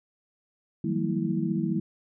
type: tone cluster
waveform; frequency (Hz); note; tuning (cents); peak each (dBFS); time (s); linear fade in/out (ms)
sine; 156.9 / 180.7 / 195.6 / 229.5 / 326.8; D#3 / F#3 / G3 / A#3 / E4; +15 / -41 / -4 / -27 / -15; -31; 0.84-1.8; 5
effects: none